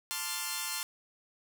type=chord; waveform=5% pulse; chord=D minor seventh; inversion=second; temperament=equal; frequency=880 / 1046.5 / 1174.7 / 1396.9 Hz; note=A5 / C6 / D6 / F6; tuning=0 / 0 / 0 / 0 cents; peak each=-28 / -26 / -32 / -26 dBFS; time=0.11-0.83 s; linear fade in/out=0 ms; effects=none